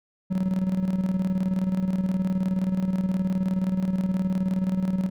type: tone with tremolo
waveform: triangle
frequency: 187.1 Hz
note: F#3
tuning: 20 cents sharp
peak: -18 dBFS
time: 0.3-5.1 s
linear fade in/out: 20 ms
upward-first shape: square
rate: 19 Hz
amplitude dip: 55%
effects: none